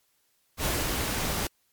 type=noise with ADSR envelope; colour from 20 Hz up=pink; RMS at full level=-27 dBFS; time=0.57-1.47 s; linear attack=72 ms; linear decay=200 ms; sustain=-2 dB; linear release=3 ms; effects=white hiss -70 dBFS RMS until 1.72 s + MP3 96 kbps